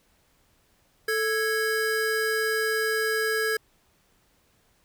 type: tone pair together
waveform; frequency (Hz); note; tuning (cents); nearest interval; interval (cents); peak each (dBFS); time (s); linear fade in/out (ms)
square; 440 / 1656.6; A4 / G#6; 0 / -5; octave + major seventh; 2295; -27; 1.08-3.57; 5
effects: pink hiss -65 dBFS RMS until 4.84 s